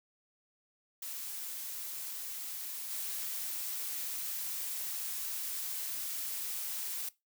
blue noise with level steps, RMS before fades -41 / -38 dBFS, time 1.02-7.09 s, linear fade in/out 5 ms, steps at 2.9 s, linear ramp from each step 10 ms, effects noise-tail reverb RT60 0.2 s tail -19 dB re dry

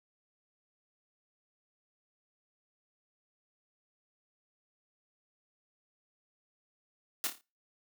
white noise with echo, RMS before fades -32 dBFS, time 7.24-7.27 s, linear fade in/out 0 ms, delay 28 ms, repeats 5, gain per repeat -7 dB, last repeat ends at 7.41 s, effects noise-tail reverb RT60 0.3 s tail -24 dB re dry + high-pass 200 Hz 12 dB/octave

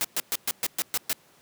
white noise bursts, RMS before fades -26 dBFS, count 8, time 0.01-1.13 s, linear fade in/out 0 ms, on 35 ms, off 120 ms, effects pink hiss -58 dBFS RMS until 1.41 s + high-pass 150 Hz 12 dB/octave

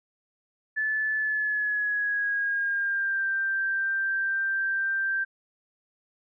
sine tone with pitch glide, 1737 to 1574.5 Hz, A6 to G6, -23 to +7 cents, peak -24 dBFS, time 0.76-5.25 s, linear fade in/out 20 ms, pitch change -170 cents, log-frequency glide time 1.16-3.26 s, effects none

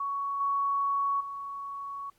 sine tone with level steps, 1117 Hz, C#6, 13 cents sharp, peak -29 / -25 / -35 dBFS, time 0-2.1 s, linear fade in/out 5 ms, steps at 0.4 / 1.2 s, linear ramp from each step 10 ms, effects pink hiss -69 dBFS RMS until 2.18 s + AAC 64 kbps

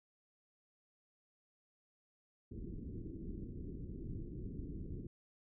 pink low-pass noise, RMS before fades -45 dBFS, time 2.51-5.07 s, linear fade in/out 5 ms, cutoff 390 Hz, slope 48 dB/octave, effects none

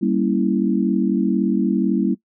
sine chord, G diminished seventh, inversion none, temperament equal with one note detuned, 195.43 / 233.1 / 277.2 / 329.6 Hz, G3 / Bb3 / Db4 / Fb4, -5 / 0 / 0 / 0 cents, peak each -20 / -21 / -23 / -22 dBFS, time 0.01-2.15 s, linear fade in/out 20 ms, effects noise-tail reverb RT60 0.1 s tail -20 dB re dry

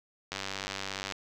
click train, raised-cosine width 0.2 ms, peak -17 dBFS, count 79, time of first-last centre 0.32-1.122 s, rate 97.2 Hz, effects none

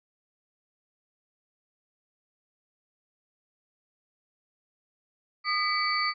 sine tone cluster, 1224 / 1994 / 2291 / 4533 Hz, D#6 / B6 / D7 / C#8, -29 / +16 / -44 / +38 cents, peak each -28 / -31 / -33 / -30 dBFS, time 5.44-6.14 s, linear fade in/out 50 ms, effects none

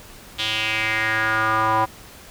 square tone with band-pass filter sweep, 110 Hz, A2, in tune, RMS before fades -21 dBFS, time 0.38-1.86 s, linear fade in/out 20 ms, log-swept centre 3400 to 930 Hz, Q 3.9, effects pink hiss -43 dBFS RMS until 2.3 s

